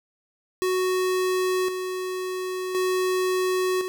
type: tone with tremolo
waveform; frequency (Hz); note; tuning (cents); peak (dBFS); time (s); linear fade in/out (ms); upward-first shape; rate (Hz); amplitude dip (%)
square; 370; F#4; 0; -22; 0.62-3.88; 0; square; 0.47; 50
effects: none